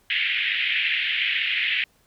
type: band-pass noise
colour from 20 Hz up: pink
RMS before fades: -24 dBFS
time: 0.1-1.84 s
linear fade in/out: 2 ms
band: 1900 to 3200 Hz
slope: 48 dB/octave
effects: pink hiss -62 dBFS RMS until 2.06 s